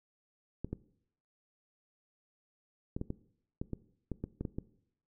clicks, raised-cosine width 3 ms, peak -23 dBFS, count 12, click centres 0.646 / 0.73 / 2.965 / 3.014 / 3.104 / 3.615 / 3.733 / 4.117 / 4.24 / 4.41 / 4.452 / 4.585 s, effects noise-tail reverb RT60 0.7 s tail -19 dB re dry

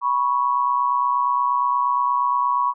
sine tone pair together, 980.2 / 1108.7 Hz, B5 / C#6, -13 / 0 cents, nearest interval major second, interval 213 cents, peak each -20 dBFS, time 0.01-2.74 s, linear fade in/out 50 ms, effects none

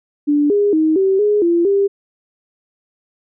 sine tone with pitch steps, 292.5 / 408.9 / 314.4 / 384.9 / 416.5 / 341.5 / 398 Hz, D4 / G#4 / D#4 / G4 / G#4 / F4 / G4, -7 / -27 / +18 / -32 / +5 / -39 / +26 cents, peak -11 dBFS, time 0.27-1.88 s, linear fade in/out 20 ms, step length 230 ms, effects none

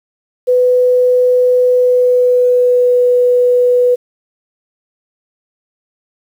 sine tone with pitch glide, 499 to 493.3 Hz, B4 to B4, +18 to -2 cents, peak -7 dBFS, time 0.47-3.96 s, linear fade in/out 20 ms, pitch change -20 cents, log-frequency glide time 1.65-2.99 s, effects 7-bit

